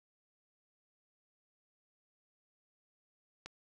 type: click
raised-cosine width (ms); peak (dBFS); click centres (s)
0.2; -27; 3.46
effects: none